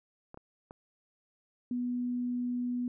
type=clicks; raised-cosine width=1 ms; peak=-32 dBFS; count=3; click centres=0.344 / 0.374 / 0.709 s
type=tone; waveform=sine; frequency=245.5 Hz; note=B3; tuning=10 cents flat; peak=-30 dBFS; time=1.71-2.88 s; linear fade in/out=2 ms
effects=none